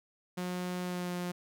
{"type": "tone with pitch glide", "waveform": "sawtooth", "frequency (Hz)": [180, 177.52], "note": ["F#3", "F3"], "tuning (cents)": [-47, 29], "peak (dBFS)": -30, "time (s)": [0.37, 1.32], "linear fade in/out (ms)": 10, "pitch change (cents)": -24, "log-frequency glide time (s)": [0.82, 1.14], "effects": []}